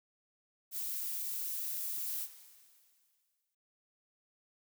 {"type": "noise", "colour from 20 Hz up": "violet", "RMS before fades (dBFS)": -38, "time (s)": [0.71, 2.28], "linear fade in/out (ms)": 50}
{"type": "noise with exponential decay", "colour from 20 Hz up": "blue", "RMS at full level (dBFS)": -47, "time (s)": [2.07, 3.55], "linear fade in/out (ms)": 5, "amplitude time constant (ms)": 320}
{"effects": ["noise-tail reverb RT60 0.3 s tail -22 dB re dry"]}